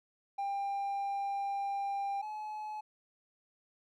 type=tone pair in turn; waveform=triangle; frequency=796 / 853.4 Hz; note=G5 / G#5; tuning=+26 / +47 cents; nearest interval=minor second; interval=121 cents; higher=second; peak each=-30 / -36 dBFS; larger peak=first; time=0.38-2.22 / 2.22-2.81 s; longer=first; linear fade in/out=10 ms; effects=tanh soft clip ceiling -26 dBFS